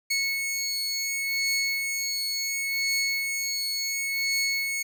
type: beating tone pair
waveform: 20% pulse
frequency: 2200 / 2200.7 Hz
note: C#7 / C#7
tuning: -14 / -13 cents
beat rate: 0.7 Hz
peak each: -22 / -26 dBFS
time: 0.1-4.83 s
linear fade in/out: 10 ms
effects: none